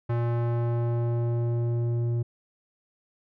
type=tone with low-pass filter sweep; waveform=square; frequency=118.3 Hz; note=A#2; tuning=26 cents sharp; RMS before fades=-26 dBFS; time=0.09-2.23 s; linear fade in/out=10 ms; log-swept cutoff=1400 to 310 Hz; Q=0.78; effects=none